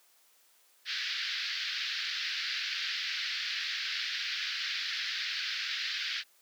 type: band-pass noise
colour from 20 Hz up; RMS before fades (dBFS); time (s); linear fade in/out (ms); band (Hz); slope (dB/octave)
white; -35; 0.85-6.24; 50; 1500 to 4900; 48
effects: white hiss -65 dBFS RMS until 6.41 s + high-pass 400 Hz 12 dB/octave